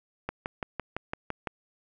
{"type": "click train", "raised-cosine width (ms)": 0.5, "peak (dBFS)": -16, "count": 8, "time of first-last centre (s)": [0.29, 1.472], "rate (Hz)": 5.92, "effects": []}